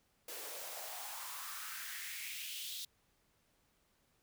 white noise with high-pass filter sweep, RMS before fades -45 dBFS, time 0.28-2.85 s, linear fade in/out 5 ms, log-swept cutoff 410 to 3800 Hz, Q 3.6, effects pink hiss -75 dBFS RMS until 4.22 s

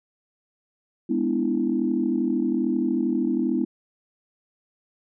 sine chord, E dominant seventh, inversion first, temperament just, 206 / 247.2 / 296.7 / 329.6 Hz, G#3 / B3 / D4 / E4, -14 / +2 / +18 / 0 cents, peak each -28 / -24 / -28 / -25 dBFS, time 1.09-3.65 s, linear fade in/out 10 ms, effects tanh soft clip ceiling -10 dBFS

